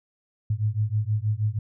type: beating tone pair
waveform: sine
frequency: 103.8 / 110.1 Hz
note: G#2 / A2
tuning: 0 / +2 cents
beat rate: 6.3 Hz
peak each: -25 / -25 dBFS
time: 0.5-1.59 s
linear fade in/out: 5 ms
effects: none